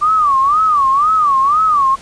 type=tone with vibrato; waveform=sine; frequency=1172 Hz; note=D6; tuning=4 cents flat; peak=-9 dBFS; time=0.01-1.96 s; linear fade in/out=20 ms; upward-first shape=sine; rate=2 Hz; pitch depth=170 cents each way; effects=pink hiss -38 dBFS RMS until 2.01 s + resampled to 22050 Hz